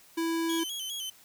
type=tone; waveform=square; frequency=330 Hz; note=E4; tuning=2 cents sharp; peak=-28 dBFS; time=0.17-0.64 s; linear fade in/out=10 ms
type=tone with vibrato; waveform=sawtooth; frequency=3185 Hz; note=G7; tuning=27 cents sharp; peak=-31 dBFS; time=0.49-1.1 s; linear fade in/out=5 ms; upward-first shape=square; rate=4.9 Hz; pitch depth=68 cents each way
effects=white hiss -57 dBFS RMS until 1.24 s